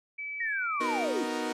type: tone with pitch glide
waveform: sine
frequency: 2300 to 2331 Hz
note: D7 to D7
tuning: -37 to -14 cents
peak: -34 dBFS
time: 0.18-1.05 s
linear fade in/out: 10 ms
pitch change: +23 cents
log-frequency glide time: 0.51-0.74 s
type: linear sweep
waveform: sine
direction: down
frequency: 1910 to 261.6 Hz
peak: -29 dBFS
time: 0.4-1.24 s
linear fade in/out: 5 ms
type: chord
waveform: sawtooth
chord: B major seventh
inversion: none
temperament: equal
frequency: 246.9 / 311.1 / 370 / 466.2 Hz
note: B3 / D#4 / F#4 / A#4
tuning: 0 / 0 / 0 / 0 cents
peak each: -32 / -31 / -35 / -32 dBFS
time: 0.8-1.53 s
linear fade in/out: 10 ms
effects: low-pass 9000 Hz 12 dB/octave